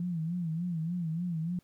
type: tone with vibrato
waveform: sine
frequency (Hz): 168.6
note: E3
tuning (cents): +39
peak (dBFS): -30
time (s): 0-1.59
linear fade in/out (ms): 2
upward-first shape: sine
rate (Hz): 3.4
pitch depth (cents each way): 110
effects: pink hiss -70 dBFS RMS until 1.63 s